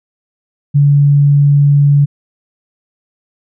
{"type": "tone", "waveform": "sine", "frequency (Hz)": 143.2, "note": "D3", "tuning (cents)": -43, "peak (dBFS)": -5, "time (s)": [0.74, 2.06], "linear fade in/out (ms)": 20, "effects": []}